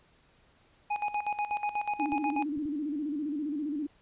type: tone with tremolo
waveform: square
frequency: 830.6 Hz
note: G#5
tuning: in tune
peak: -28 dBFS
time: 0.9-2.44 s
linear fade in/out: 10 ms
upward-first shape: square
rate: 8.2 Hz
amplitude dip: 75%
type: tone with vibrato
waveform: sine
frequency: 295.8 Hz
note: D4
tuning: 13 cents sharp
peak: -30 dBFS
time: 1.99-3.87 s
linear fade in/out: 10 ms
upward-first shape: square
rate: 15 Hz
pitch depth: 80 cents each way
type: clicks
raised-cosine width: 5 ms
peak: -36 dBFS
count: 3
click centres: 2.126 / 2.576 / 2.655 s
effects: pink hiss -64 dBFS RMS until 4.01 s + resampled to 8000 Hz